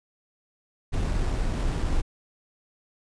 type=noise with sample-and-hold; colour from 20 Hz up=brown; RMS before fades=-25 dBFS; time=0.92-2.02 s; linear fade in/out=20 ms; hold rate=6300 Hz; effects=resampled to 22050 Hz